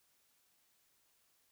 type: silence
effects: white hiss -74 dBFS RMS until 1.51 s